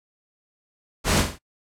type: noise with echo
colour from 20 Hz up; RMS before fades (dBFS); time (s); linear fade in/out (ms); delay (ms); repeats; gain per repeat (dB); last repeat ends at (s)
pink; -20; 1.04-1.25; 50; 46; 3; -7; 1.388
effects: noise-tail reverb RT60 0.1 s tail -22 dB re dry + low-pass 10000 Hz 12 dB/octave